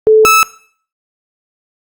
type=tone pair in turn; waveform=sine / 30% pulse; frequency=435.7 / 1305.6 Hz; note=A4 / E6; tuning=-17 / -17 cents; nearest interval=octave + perfect fifth; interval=1900 cents; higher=second; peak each=-3 dBFS; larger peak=neither; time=0.07-0.25 / 0.25-0.43 s; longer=neither; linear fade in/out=0 ms; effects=noise-tail reverb RT60 0.5 s tail -18 dB re dry + Opus 48 kbps